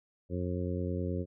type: harmonic tone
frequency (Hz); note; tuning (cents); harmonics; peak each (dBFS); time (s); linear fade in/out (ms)
89.5; F2; +43; 1 / 2 / 3 / 4 / 5 / 6; -34 / -37 / -39 / -40 / -41 / -42; 0.29-1.26; 50
effects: none